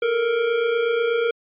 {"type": "tone pair together", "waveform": "square", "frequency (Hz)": [440, 468.2], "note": ["A4", "A#4"], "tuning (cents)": [0, 8], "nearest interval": "minor second", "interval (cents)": 108, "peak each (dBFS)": [-28, -20], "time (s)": [0.02, 1.31], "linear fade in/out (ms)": 5, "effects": ["resampled to 8000 Hz"]}